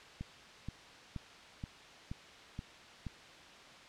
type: click train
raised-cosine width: 5 ms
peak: -28 dBFS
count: 7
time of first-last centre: 0.21-3.067 s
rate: 2.1 Hz
effects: white hiss -54 dBFS RMS until 3.88 s + low-pass 4000 Hz 12 dB/octave